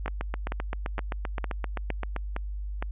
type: two click trains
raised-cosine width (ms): 0.5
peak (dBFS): -16 / -16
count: 7 / 17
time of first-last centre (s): 0.06-2.825 / 0.08-2.163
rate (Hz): 2.17 / 7.68
effects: added 50 Hz sine -31 dBFS peak until 2.91 s + resampled to 8000 Hz